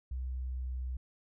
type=tone with pitch glide; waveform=sine; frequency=63.7 to 63.33 Hz; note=C2 to B1; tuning=-46 to +44 cents; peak=-34 dBFS; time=0.11-0.97 s; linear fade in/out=5 ms; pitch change=-10 cents; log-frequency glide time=0.34-0.76 s; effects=none